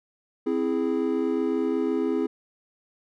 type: chord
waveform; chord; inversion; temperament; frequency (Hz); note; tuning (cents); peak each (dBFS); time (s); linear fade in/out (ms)
triangle; C augmented; none; equal; 261.6 / 329.6 / 415.3; C4 / E4 / G#4; 0 / 0 / 0; -25; 0.46-2.27; 10
effects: none